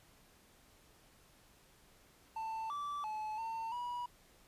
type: tone with pitch steps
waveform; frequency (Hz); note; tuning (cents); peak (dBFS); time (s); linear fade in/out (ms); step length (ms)
triangle; 889 / 1161 / 861 / 903 / 971; A5 / D6 / A5 / A5 / B5; +18 / -20 / -38 / +45 / -30; -36; 2.36-4.06; 5; 340
effects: pink hiss -65 dBFS RMS until 4.47 s + resampled to 32000 Hz